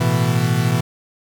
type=chord; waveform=40% pulse; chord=A suspended second; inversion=none; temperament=equal; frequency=110 / 123.47 / 164.81 Hz; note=A2 / B2 / E3; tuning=0 / 0 / 0 cents; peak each=-21 / -17 / -19 dBFS; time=0-0.81 s; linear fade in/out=10 ms; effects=none